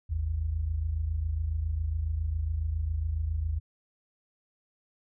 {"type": "tone pair together", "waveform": "sine", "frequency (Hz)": [52.73, 80], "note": ["G#1", "D#2"], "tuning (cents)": [27, 49], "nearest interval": "perfect fifth", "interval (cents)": 722, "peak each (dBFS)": [-33, -28], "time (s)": [0.09, 3.6], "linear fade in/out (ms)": 20, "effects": []}